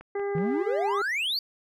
click train, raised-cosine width 0.5 ms, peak -30 dBFS, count 3, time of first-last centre 0.01-0.382 s, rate 5.37 Hz
harmonic tone, 401.9 Hz, G4, 43 cents sharp, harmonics 1 / 2 / 3 / 4 / 5, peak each -27 / -37 / -44 / -45 / -43 dBFS, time 0.15-1.02 s, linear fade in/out 5 ms
triangle exponential sweep, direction up, 150.7 to 4711 Hz, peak -24 dBFS, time 0.35-1.39 s, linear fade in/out 2 ms
effects none

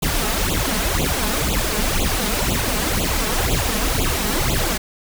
pink noise with flanger, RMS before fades -20 dBFS, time 0.02-4.78 s, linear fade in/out 10 ms, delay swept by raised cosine 0.27 to 4.77 ms, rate 2 Hz, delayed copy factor +1, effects none

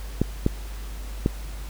clicks, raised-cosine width 3 ms, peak -6 dBFS, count 3, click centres 0.216 / 0.464 / 1.261 s, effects added 50 Hz sine -32 dBFS peak until 1.69 s + pink hiss -44 dBFS RMS until 1.69 s

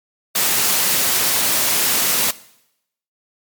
white high-pass noise, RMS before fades -17 dBFS, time 0.35-2.31 s, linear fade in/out 5 ms, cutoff 120 Hz, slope 12 dB/octave, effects noise-tail reverb RT60 0.8 s tail -19 dB re dry + MP3 96 kbps

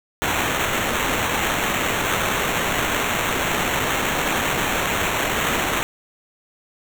blue noise with sample-and-hold, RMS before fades -22 dBFS, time 0.22-5.83 s, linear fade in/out 0 ms, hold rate 4900 Hz, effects none

